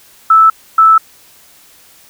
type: tone pair in turn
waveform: sine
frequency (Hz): 1314 / 1314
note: E6 / E6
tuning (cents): -6 / -6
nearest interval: unison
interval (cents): 0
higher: neither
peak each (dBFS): -3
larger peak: neither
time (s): 0.3-0.5 / 0.78-0.98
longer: neither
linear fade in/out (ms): 5
effects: white hiss -44 dBFS RMS until 2.09 s